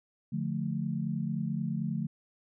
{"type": "chord", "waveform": "sine", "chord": "D minor", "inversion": "none", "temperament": "just", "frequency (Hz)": [146.83, 176.2, 220.2], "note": ["D3", "F3", "A3"], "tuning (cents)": [0, 16, 2], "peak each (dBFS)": -34, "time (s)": [0.32, 2.07], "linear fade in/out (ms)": 10, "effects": []}